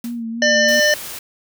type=noise with exponential decay; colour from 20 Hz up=white; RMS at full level=-34 dBFS; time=0.04-0.23 s; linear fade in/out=1 ms; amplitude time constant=41 ms
type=tone with vibrato; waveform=sine; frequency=232 Hz; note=A#3; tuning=8 cents flat; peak=-23 dBFS; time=0.04-0.8 s; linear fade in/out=5 ms; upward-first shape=sine; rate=3.1 Hz; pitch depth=45 cents each way
type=harmonic tone; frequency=599 Hz; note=D5; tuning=34 cents sharp; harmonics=1 / 3 / 5 / 7 / 9 / 10; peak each=-16 / -15 / -23 / -26 / -24 / -24 dBFS; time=0.42-0.94 s; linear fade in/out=2 ms
type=noise; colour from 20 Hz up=white; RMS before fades=-31 dBFS; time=0.68-1.19 s; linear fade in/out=5 ms
effects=none